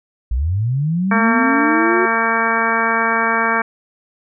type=linear sweep; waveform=sine; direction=up; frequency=53.1 to 370 Hz; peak=-15 dBFS; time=0.31-2.06 s; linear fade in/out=5 ms
type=harmonic tone; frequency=227.3 Hz; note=A#3; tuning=43 cents flat; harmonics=1 / 2 / 3 / 4 / 5 / 6 / 7 / 8 / 10; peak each=-25 / -25 / -25 / -22 / -21 / -23 / -20 / -24 / -24 dBFS; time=1.11-3.62 s; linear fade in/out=5 ms
effects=none